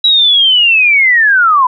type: linear sweep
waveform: sine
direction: down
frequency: 3905 to 978 Hz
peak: -5 dBFS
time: 0.04-1.67 s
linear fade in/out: 5 ms
effects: none